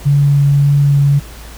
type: tone with vibrato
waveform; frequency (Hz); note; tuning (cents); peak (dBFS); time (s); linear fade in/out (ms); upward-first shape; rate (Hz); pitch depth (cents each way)
sine; 142.1; C#3; +43; -7; 0.05-1.2; 20; triangle; 1.8; 10
effects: added 56 Hz sine -32 dBFS peak until 1.57 s + pink hiss -36 dBFS RMS until 1.57 s